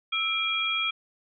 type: tone cluster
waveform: sine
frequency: 1312 / 2380 / 3294 Hz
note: E6 / D7 / G#7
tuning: -9 / +22 / -15 cents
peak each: -32 / -28 / -28 dBFS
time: 0.12-0.91 s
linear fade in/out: 10 ms
effects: none